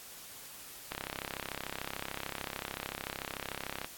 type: click train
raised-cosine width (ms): 0.3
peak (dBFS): -20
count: 99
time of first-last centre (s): 0.92-3.845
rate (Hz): 33.5
effects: white hiss -49 dBFS RMS until 3.97 s + AAC 64 kbps